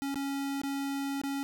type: tone with dropouts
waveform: square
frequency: 277.2 Hz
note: C#4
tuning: in tune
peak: -32 dBFS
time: 0.02-1.43 s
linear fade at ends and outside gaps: 0 ms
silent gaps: 0.144-0.157 / 0.616-0.635 / 1.215-1.236 s
effects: none